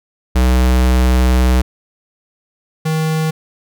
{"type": "tone pair in turn", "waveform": "square", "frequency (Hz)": [62.9, 158.11], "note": ["B1", "D#3"], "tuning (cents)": [32, 28], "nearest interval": "octave + major third", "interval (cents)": 1596, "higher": "second", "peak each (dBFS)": [-10, -15], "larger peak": "first", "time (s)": [[0.35, 1.62], [2.85, 3.31]], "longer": "first", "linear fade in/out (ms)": 10, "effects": []}